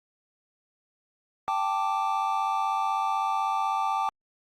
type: chord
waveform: triangle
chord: G suspended second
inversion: none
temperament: equal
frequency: 784 / 880 / 1174.7 Hz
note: G5 / A5 / D6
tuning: 0 / 0 / 0 cents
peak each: -27 dBFS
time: 1.48-4.09 s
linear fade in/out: 0 ms
effects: Opus 48 kbps